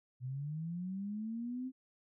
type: linear sweep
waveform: sine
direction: up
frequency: 122.5 to 262.8 Hz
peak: -37 dBFS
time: 0.2-1.72 s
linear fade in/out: 50 ms
effects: none